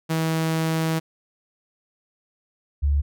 sawtooth / sine tone pair in turn, 161.2 / 71.68 Hz, E3 / D2, -38 / -41 cents, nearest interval octave + major second, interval 1403 cents, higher first, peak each -17 dBFS, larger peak neither, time 0.09-1 / 2.82-3.02 s, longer first, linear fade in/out 20 ms, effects none

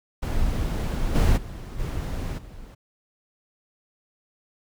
brown noise with level steps, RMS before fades -25 / -18 / -35 / -28 / -41 dBFS, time 0.22-2.75 s, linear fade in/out 10 ms, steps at 1.14 / 1.36 / 1.78 / 2.37 s, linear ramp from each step 20 ms, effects none

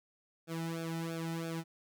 sawtooth tone with flanger, 164.81 Hz, E3, in tune, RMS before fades -38 dBFS, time 0.47-1.64 s, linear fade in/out 50 ms, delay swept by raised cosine 0.99 to 1.84 ms, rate 3 Hz, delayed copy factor -0.95, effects none

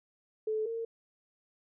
sine tone pair in turn, 434.4 / 457 Hz, A4 / A#4, -22 / -34 cents, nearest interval minor second, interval 88 cents, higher second, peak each -29 / -33 dBFS, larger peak first, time 0.47-0.66 / 0.66-0.85 s, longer neither, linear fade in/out 5 ms, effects none

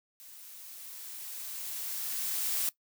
blue noise with level ramp, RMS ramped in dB -51 to -30 dBFS, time 0.2-2.69 s, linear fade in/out 0 ms, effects noise-tail reverb RT60 0.1 s tail -19 dB re dry

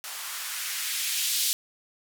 violet noise with band-pass filter sweep, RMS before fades -30 dBFS, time 0.04-1.53 s, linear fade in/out 0 ms, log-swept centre 880 to 3900 Hz, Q 1.2, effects none

